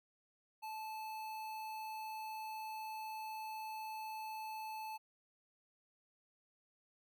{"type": "tone with notch filter", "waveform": "square", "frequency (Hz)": 872, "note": "A5", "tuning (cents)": -16, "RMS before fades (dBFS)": -45, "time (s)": [0.62, 4.98], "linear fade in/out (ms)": 20, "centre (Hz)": 7000, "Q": 1.4, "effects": []}